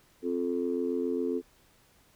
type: chord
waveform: sine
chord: F major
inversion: second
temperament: just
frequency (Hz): 261.9 / 349.2 / 436.5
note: C4 / F4 / A4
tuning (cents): +2 / 0 / -14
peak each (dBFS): -31 / -32 / -31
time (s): 0.22-1.42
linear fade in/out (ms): 50
effects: tanh soft clip ceiling -18 dBFS + pink hiss -63 dBFS RMS until 2.15 s